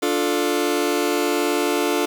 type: chord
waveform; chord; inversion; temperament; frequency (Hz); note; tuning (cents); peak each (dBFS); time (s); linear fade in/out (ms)
sawtooth; D minor; none; just; 293.7 / 352.4 / 440.5; D4 / F4 / A4; 0 / +16 / +2; -19; 0.02-2.06; 10
effects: 7-bit